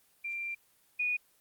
sine tone pair in turn, 2369 / 2463 Hz, D7 / D#7, +14 / -18 cents, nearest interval minor second, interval 68 cents, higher second, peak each -34 / -28 dBFS, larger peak second, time 0.24-0.55 / 0.99-1.17 s, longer first, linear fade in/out 10 ms, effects white hiss -67 dBFS RMS until 1.4 s + Opus 24 kbps

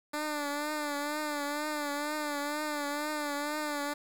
10% pulse tone with vibrato, 295.3 Hz, D4, 10 cents sharp, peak -24 dBFS, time 0.13-3.94 s, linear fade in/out 10 ms, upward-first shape triangle, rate 2.1 Hz, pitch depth 63 cents each way, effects 9-bit

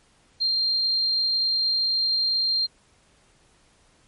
sine tone, 4186 Hz, C8, in tune, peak -20 dBFS, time 0.4-2.67 s, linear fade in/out 20 ms, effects pink hiss -60 dBFS RMS until 4.07 s + MP3 48 kbps

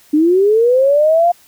sine linear sweep, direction up, 291.9 to 708 Hz, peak -8 dBFS, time 0.13-1.32 s, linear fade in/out 10 ms, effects white hiss -48 dBFS RMS until 1.47 s

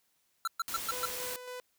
square tone bursts, 1350 Hz, E6, 41 cents sharp, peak -30 dBFS, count 5, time 0.45-1.055 s, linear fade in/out 2 ms, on 25 ms, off 120 ms
white noise, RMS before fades -39 dBFS, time 0.68-1.36 s, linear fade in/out 0 ms
sawtooth tone with tremolo, 499 Hz, B4, 18 cents sharp, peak -36 dBFS, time 0.92-1.6 s, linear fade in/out 0 ms, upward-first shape square, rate 3.6 Hz, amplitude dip 40%
effects white hiss -74 dBFS RMS until 1.78 s

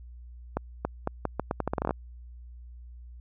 accelerating click train, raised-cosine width 1 ms, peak -13 dBFS, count 15, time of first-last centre 0.57-1.908 s, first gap 280 ms, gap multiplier 0.8, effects added 60 Hz sine -43 dBFS peak until 3.2 s

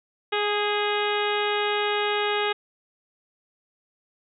harmonic tone with a mistuned harmonic, 415.6 Hz, G#4, 1 cent sharp, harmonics 1 / 2 / 3 / 4 / 5 / 6 / 7 / 8 / 9, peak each -26 / -29 / -31 / -32 / -33 / -34 / -34 / -35 / -36 dBFS, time 0.32-2.53 s, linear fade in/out 10 ms, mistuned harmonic 4, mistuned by -23 cents, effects none

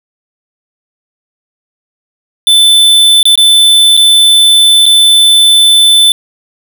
square tone with dropouts, 3520 Hz, A7, in tune, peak -3 dBFS, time 2.47-6.12 s, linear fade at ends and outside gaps 1 ms, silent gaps 3.229-3.254 / 3.355-3.376 / 3.968-3.974 / 4.857-4.863 s, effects none

